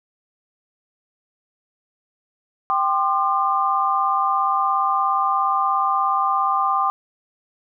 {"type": "chord", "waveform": "sine", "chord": "G suspended fourth", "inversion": "none", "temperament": "equal with one note detuned", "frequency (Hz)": [784, 1046.5, 1203.5], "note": ["G5", "C6", "D6"], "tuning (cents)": [0, 0, 42], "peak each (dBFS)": [-22, -22, -20], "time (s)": [2.7, 6.9], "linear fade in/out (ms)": 0, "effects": []}